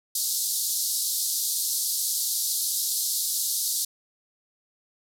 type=band-pass noise; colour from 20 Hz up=white; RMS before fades=-27 dBFS; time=0.15-3.85 s; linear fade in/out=5 ms; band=3900 to 14000 Hz; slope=48 dB/octave; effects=none